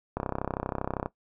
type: click train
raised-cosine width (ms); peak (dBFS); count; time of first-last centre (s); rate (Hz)
1; -15; 30; 0.17-1.06; 32.6
effects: noise-tail reverb RT60 0.1 s tail -17 dB re dry